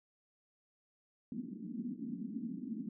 pink band-pass noise, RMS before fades -42 dBFS, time 1.32-2.89 s, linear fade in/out 2 ms, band 200 to 270 Hz, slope 48 dB/octave, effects none

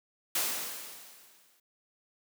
white noise with exponential decay, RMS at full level -28 dBFS, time 0.35-1.6 s, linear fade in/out 5 ms, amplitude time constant 270 ms, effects high-pass 200 Hz 12 dB/octave

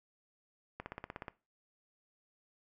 click train, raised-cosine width 0.5 ms, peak -26 dBFS, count 9, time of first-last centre 0.8-1.282 s, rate 16.6 Hz, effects noise-tail reverb RT60 0.3 s tail -19 dB re dry

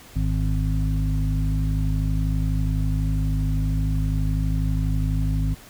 harmonic tone with a mistuned harmonic, 51.91 Hz, G#1, in tune, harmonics 1 / 2 / 3 / 5, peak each -22 / -26 / -26 / -31 dBFS, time 0.15-5.55 s, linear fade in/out 20 ms, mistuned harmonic 1, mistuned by -15 cents, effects pink hiss -46 dBFS RMS until 5.69 s

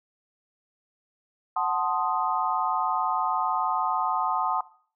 sine chord, F# diminished seventh, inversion none, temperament equal, 740 / 880 / 1046.5 / 1244.5 Hz, F#5 / A5 / C6 / Eb6, 0 / 0 / 0 / 0 cents, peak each -29 / -28 / -29 / -29 dBFS, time 1.56-4.61 s, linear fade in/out 5 ms, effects noise-tail reverb RT60 0.5 s tail -19 dB re dry

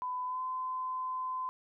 sine tone with pitch glide, 1003 to 1024.7 Hz, B5 to C6, +26 to -36 cents, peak -33 dBFS, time 0.02-1.49 s, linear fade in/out 0 ms, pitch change +38 cents, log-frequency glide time 0.25-0.41 s, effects none

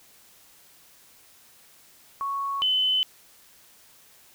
sine tone pair in turn, 1108.7 / 3031 Hz, C#6 / F#7, 0 / +41 cents, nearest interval octave + perfect fourth, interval 1741 cents, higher second, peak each -26 / -20 dBFS, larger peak second, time 2.21-2.62 / 2.62-3.03 s, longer neither, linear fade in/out 0 ms, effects white hiss -55 dBFS RMS until 4.34 s

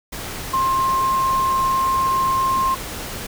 sine tone in noise, 1059 Hz, C6, 21 cents sharp, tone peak -16 dBFS, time 0.53-2.75 s, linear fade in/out 10 ms, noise pink, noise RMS -30 dBFS, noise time 0.12-3.27 s, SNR +11 dB, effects none

